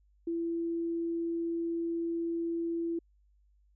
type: tone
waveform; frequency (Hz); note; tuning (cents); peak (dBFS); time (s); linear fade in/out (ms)
sine; 335.5; E4; +31; -30; 0.27-2.99; 5
effects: added 50 Hz sine -63 dBFS peak until 3.75 s